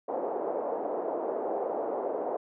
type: band-pass noise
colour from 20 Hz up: pink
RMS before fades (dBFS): -32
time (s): 0.08-2.37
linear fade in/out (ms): 10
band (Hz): 400 to 740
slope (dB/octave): 24
effects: none